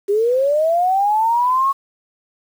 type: linear sweep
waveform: sine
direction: up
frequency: 392 to 1108.7 Hz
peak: -13 dBFS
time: 0.08-1.73 s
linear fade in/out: 20 ms
effects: 7-bit